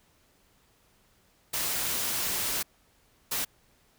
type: noise bursts at uneven times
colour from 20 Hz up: white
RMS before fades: -30 dBFS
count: 2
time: 1.53-2.63 / 3.31-3.45 s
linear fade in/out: 10 ms
effects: pink hiss -65 dBFS RMS until 3.98 s